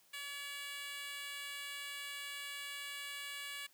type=tone with high-pass filter; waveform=10% pulse; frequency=569 Hz; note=C#5; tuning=45 cents sharp; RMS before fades=-45 dBFS; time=0.13-3.67 s; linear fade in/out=10 ms; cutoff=1900 Hz; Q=1; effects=white hiss -68 dBFS RMS until 3.73 s + high-pass 150 Hz 12 dB/octave